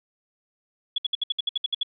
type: tone bursts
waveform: sine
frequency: 3382 Hz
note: G#7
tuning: 31 cents sharp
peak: -21 dBFS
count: 11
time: 0.96-1.832 s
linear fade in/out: 5 ms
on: 22 ms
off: 63 ms
effects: none